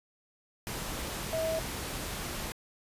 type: tone in noise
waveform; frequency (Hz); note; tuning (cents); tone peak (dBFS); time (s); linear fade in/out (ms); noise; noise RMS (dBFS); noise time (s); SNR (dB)
sine; 645; E5; -38; -29; 1.33-1.59; 0; pink; -37; 0.67-2.52; +5
effects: resampled to 32000 Hz